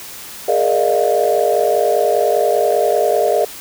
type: tone cluster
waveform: sine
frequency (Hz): 416 / 466.3 / 588 / 633 / 703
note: G#4 / A#4 / D5 / D#5 / F5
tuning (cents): +3 / +1 / +2 / +30 / +11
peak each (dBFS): -18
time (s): 0.48-3.45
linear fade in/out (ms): 5
effects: tanh soft clip ceiling -3 dBFS + white hiss -33 dBFS RMS until 3.6 s